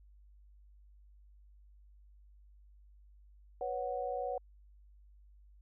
sine chord, B suspended second, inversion none, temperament equal, 493.9 / 554.4 / 740 Hz, B4 / C#5 / F#5, 0 / 0 / 0 cents, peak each -39 / -39 / -38 dBFS, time 3.61-4.38 s, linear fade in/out 2 ms, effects added 50 Hz sine -57 dBFS peak until 5.61 s

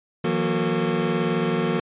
square tone cluster, 161.8 / 180.3 / 235.4 / 365.5 / 452.6 Hz, E3 / F#3 / A#3 / F#4 / A4, -32 / -45 / +17 / -21 / +49 cents, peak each -28 dBFS, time 0.24-1.8 s, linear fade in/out 5 ms, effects resampled to 8000 Hz

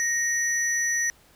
sine tone pair together, 1864.7 / 5920 Hz, A#6 / F#8, 0 / 0 cents, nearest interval octave + minor sixth, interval 2000 cents, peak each -23 dBFS, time 0-1.1 s, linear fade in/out 0 ms, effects tanh soft clip ceiling -19 dBFS + pink hiss -57 dBFS RMS until 1.35 s

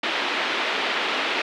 white band-pass noise, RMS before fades -25 dBFS, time 0.03-1.42 s, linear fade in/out 5 ms, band 270 to 3300 Hz, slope 24 dB/octave, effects none

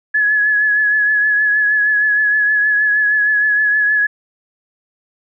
sine tone with vibrato, 1697 Hz, G#6, 37 cents sharp, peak -11 dBFS, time 0.14-4.07 s, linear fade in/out 10 ms, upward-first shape triangle, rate 6.4 Hz, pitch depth 37 cents each way, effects none

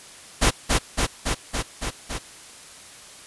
pink noise with echo, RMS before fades -17 dBFS, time 0.41-0.51 s, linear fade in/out 20 ms, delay 280 ms, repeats 6, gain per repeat -2 dB, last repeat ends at 2.19 s, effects white hiss -44 dBFS RMS until 3.26 s + resampled to 24000 Hz

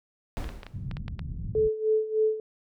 brown noise with exponential decay, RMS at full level -29 dBFS, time 0.37-0.97 s, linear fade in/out 0 ms, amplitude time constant 130 ms
clicks, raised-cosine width 0.3 ms, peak -24 dBFS, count 9, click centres 0.371 / 0.443 / 0.491 / 0.632 / 0.666 / 0.913 / 0.969 / 1.081 / 1.193 s
white low-pass noise, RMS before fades -35 dBFS, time 0.73-1.69 s, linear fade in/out 20 ms, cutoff 150 Hz, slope 24 dB/octave
sine tone with tremolo, 435 Hz, A4, 20 cents flat, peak -19 dBFS, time 1.55-2.4 s, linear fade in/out 2 ms, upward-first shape sine, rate 3.3 Hz, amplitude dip 80%
effects none

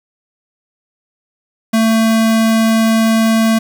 square tone, 223.7 Hz, A3, 29 cents sharp, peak -10 dBFS, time 1.73-3.59 s, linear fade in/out 10 ms, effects 7-bit

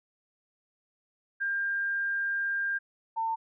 sine tone pair in turn, 1599 / 901.5 Hz, G6 / A5, +34 / +42 cents, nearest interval minor seventh, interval 992 cents, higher first, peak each -27 dBFS, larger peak neither, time 1.4-2.79 / 3.16-3.36 s, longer first, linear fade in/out 20 ms, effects none

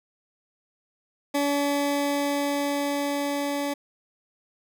20% pulse tone with level ramp, 285.3 Hz, C#4, 50 cents sharp, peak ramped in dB -17 to -21 dBFS, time 1.34-3.74 s, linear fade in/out 10 ms, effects none

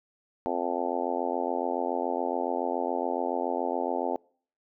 harmonic tone, 87.1 Hz, F2, 4 cents flat, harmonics 3 / 4 / 5 / 6 / 7 / 8 / 9 / 10, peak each -35 / -35 / -35 / -35 / -35 / -35 / -35 / -35 dBFS, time 0.46-4.16 s, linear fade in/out 0 ms, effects noise-tail reverb RT60 0.5 s tail -26 dB re dry

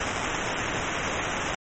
white noise with sample-and-hold, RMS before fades -29 dBFS, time 0-1.55 s, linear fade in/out 5 ms, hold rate 4410 Hz, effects MP3 32 kbps

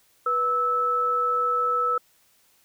sine tone pair together, 489.6 / 1307 Hz, B4 / E6, -15 / -15 cents, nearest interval octave + perfect fourth, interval 1700 cents, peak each -29 / -21 dBFS, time 0.26-1.98 s, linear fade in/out 5 ms, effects white hiss -62 dBFS RMS until 2.64 s

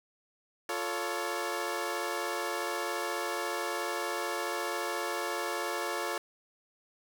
15% pulse chord, F augmented, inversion none, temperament equal with one note detuned, 349.2 / 440 / 561.1 Hz, F4 / A4 / C#5, 0 / 0 / +21 cents, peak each -30 dBFS, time 0.69-6.18 s, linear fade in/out 2 ms, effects none

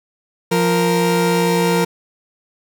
30% pulse tone pair together, 174.61 / 466.2 Hz, F3 / A#4, 0 / 0 cents, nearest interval octave + perfect fourth, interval 1700 cents, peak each -14 dBFS, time 0.51-1.85 s, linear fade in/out 10 ms, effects none

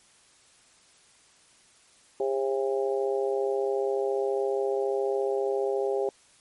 harmonic tone, 134.5 Hz, C3, 48 cents sharp, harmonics 3 / 4 / 5 / 6, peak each -26 / -30 / -36 / -36 dBFS, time 2.2-6.09 s, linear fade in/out 2 ms, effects white hiss -59 dBFS RMS until 6.4 s + MP3 48 kbps

